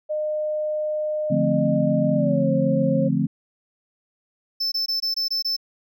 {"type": "tone with pitch glide", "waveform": "sine", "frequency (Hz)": [610, 537.2], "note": ["D#5", "C5"], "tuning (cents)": [-34, 46], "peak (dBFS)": -22, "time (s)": [0.09, 3.09], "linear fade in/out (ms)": 20, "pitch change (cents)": -220, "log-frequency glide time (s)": [2.13, 2.49]}
{"type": "chord", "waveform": "sine", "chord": "D minor seventh", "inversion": "none", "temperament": "equal", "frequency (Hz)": [146.83, 174.61, 220, 261.6], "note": ["D3", "F3", "A3", "C4"], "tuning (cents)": [0, 0, 0, 0], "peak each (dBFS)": -24, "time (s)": [1.3, 3.27], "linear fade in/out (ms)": 10}
{"type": "tone bursts", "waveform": "triangle", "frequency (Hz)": 5280, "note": "E8", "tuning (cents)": 2, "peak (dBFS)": -20, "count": 7, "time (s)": [4.6, 5.566], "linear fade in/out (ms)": 10, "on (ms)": 120, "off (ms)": 21}
{"effects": []}